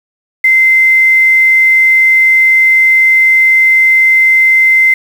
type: tone with quantisation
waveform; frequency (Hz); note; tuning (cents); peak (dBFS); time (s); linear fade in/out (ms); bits
sine; 2074; C7; -16; -4; 0.44-4.94; 5; 5
effects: none